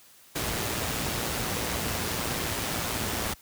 pink noise with amplitude modulation, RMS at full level -28 dBFS, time 0.35-3.34 s, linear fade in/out 10 ms, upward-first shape sine, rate 115 Hz, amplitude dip 35%, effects white hiss -55 dBFS RMS until 3.41 s + high-pass 60 Hz 12 dB/octave

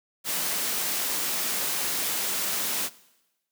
white high-pass noise, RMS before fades -28 dBFS, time 0.24-2.9 s, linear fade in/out 50 ms, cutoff 150 Hz, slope 24 dB/octave, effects noise-tail reverb RT60 1.0 s tail -20 dB re dry

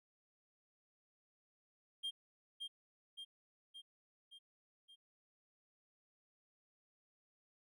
triangle tone with echo, 3204 Hz, G7, 37 cents sharp, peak -37 dBFS, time 2.03-2.11 s, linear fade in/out 20 ms, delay 570 ms, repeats 5, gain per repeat -4 dB, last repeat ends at 4.96 s, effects none

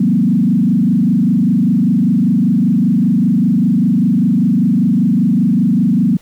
sine tone with frequency modulation, 210 Hz, G#3, 19 cents sharp, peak -9 dBFS, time 0-6.17 s, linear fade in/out 5 ms, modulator 25.1 Hz, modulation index 1.9, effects pink hiss -48 dBFS RMS until 6.21 s

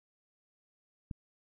click, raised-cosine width 5 ms, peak -26 dBFS, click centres 1.112 s, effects none

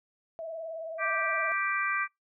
sine tone with vibrato, 650 Hz, E5, 24 cents flat, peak -35 dBFS, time 0.39-1.52 s, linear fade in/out 0 ms, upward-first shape sine, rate 19 Hz, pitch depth 46 cents each way
harmonic tone, 392 Hz, G4, in tune, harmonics 3 / 4 / 5 / 6, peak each -31 / -32 / -33 / -34 dBFS, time 0.98-2.08 s, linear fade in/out 50 ms
effects noise-tail reverb RT60 0.2 s tail -26 dB re dry

